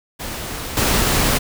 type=noise with level steps; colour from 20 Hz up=pink; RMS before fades=-28 / -17 dBFS; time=0.19-1.39 s; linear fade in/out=20 ms; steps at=0.77 s; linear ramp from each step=2 ms; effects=none